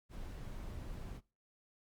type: noise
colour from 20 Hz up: brown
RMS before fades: -45 dBFS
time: 0.09-1.21 s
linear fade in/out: 50 ms
effects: noise-tail reverb RT60 0.3 s tail -21 dB re dry + Opus 48 kbps